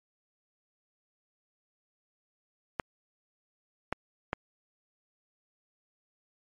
clicks, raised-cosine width 0.5 ms, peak -14 dBFS, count 3, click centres 2.798 / 3.926 / 4.331 s, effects MP3 64 kbps

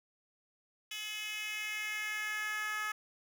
10% pulse tone with high-pass filter sweep, 425.8 Hz, G#4, 43 cents sharp, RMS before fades -38 dBFS, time 0.91-2.92 s, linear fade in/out 5 ms, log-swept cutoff 3100 to 1400 Hz, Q 2.7, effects none

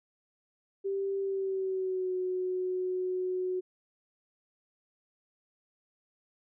sine tone with pitch glide, 392 to 367.9 Hz, G4 to F#4, 0 to -10 cents, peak -29 dBFS, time 0.84-3.61 s, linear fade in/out 20 ms, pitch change -110 cents, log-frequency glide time 1.2-2.14 s, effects none

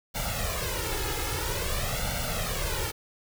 pink noise with flanger, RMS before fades -30 dBFS, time 0.14-2.92 s, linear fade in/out 20 ms, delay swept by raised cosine 1.4 to 2.37 ms, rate 0.5 Hz, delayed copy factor +0.85, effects none

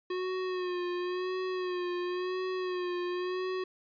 square tone with vibrato, 363.3 Hz, F#4, 32 cents flat, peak -32 dBFS, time 0.1-3.64 s, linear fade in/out 5 ms, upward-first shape sine, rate 0.95 Hz, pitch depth 41 cents each way, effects resampled to 11025 Hz

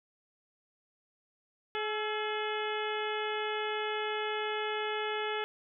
harmonic tone with a mistuned harmonic, 425.8 Hz, G#4, 43 cents sharp, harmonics 1 / 2 / 3 / 4 / 5 / 6 / 7 / 8, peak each -35 / -38 / -40 / -41 / -42 / -43 / -43 / -44 dBFS, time 1.75-5.44 s, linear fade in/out 0 ms, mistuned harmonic 3, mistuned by +68 cents, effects none

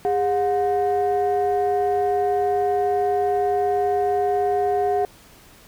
sine tone pair together, 406.9 / 725 Hz, G#4 / F#5, -35 / -35 cents, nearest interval minor seventh, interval 1000 cents, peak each -19 dBFS, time 0.05-5.05 s, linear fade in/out 0 ms, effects tanh soft clip ceiling -14 dBFS + pink hiss -49 dBFS RMS until 5.67 s

